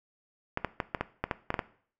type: clicks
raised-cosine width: 0.5 ms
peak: -13 dBFS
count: 10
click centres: 0.574 / 0.647 / 0.802 / 0.948 / 1.01 / 1.24 / 1.312 / 1.504 / 1.542 / 1.592 s
effects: noise-tail reverb RT60 0.5 s tail -17 dB re dry